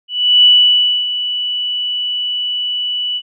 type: tone with ADSR envelope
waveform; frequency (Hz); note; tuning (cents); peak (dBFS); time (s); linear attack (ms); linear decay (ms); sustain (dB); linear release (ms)
sine; 2960; F#7; 0; -4; 0.08-3.22; 360; 620; -12; 56
effects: none

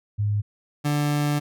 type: tone pair in turn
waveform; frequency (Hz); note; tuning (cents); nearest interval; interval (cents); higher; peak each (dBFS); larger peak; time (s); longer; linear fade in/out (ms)
sine / 30% pulse; 103.83 / 146.84; G#2 / D3; 0 / 0; tritone; 600; second; -20 / -18; second; 0.18-0.42 / 0.84-1.4; second; 20
effects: none

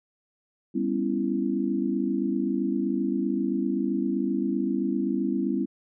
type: chord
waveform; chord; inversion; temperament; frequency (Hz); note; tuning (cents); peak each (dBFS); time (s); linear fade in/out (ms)
sine; C# half-diminished seventh; second; just; 199.57 / 249.5 / 277.2 / 332.6; G3 / B3 / C#4 / E4; +31 / +18 / 0 / +16; -29; 0.74-5.66; 20
effects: none

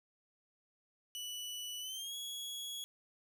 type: tone with pitch glide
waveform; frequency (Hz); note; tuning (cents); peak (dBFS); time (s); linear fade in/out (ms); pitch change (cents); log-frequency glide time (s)
sawtooth; 2960 to 3342; F#7 to G#7; 0 to +10; -38; 1.15-2.84; 0; +210; 1.8-2.15
effects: none

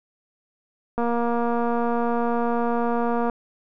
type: click train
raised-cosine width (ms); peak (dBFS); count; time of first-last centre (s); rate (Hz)
1; -12; 548; 0.98-3.298; 236
effects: none

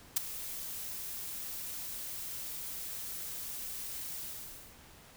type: noise with ADSR envelope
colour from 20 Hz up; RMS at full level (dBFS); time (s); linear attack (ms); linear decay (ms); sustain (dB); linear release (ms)
blue; -25; 0.16-4.77; 10; 12; -16; 580
effects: pink hiss -56 dBFS RMS until 5.16 s

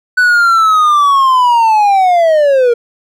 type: linear sweep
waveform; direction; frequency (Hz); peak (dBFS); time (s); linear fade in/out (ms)
triangle; down; 1500 to 463; -4; 0.17-2.74; 10
effects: none

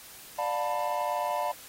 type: chord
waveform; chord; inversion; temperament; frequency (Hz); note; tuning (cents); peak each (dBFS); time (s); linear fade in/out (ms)
triangle; B half-diminished seventh; first; just; 592.7 / 711.2 / 889 / 987.8; D5 / F5 / A5 / B5; +16 / +31 / +18 / 0; -31; 0.38-1.52; 10
effects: white hiss -48 dBFS RMS until 1.68 s + AAC 48 kbps

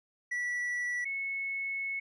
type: tone pair in turn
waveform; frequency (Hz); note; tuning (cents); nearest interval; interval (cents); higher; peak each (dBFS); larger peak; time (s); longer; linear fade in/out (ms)
triangle / sine; 1952 / 2197; B6 / C#7; -21 / -16; major second; 205; second; -29 / -32; first; 0.31-1.05 / 1.05-2; second; 10
effects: resampled to 22050 Hz

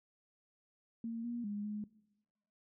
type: tone with pitch steps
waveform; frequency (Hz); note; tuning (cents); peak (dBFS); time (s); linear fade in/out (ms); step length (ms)
sine; 229.2 / 238 / 205.7 / 209.8; A#3 / A#3 / G#3 / G#3; -29 / +36 / -16 / +18; -37; 1.04-1.84; 2; 200
effects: noise-tail reverb RT60 1.0 s tail -20 dB re dry

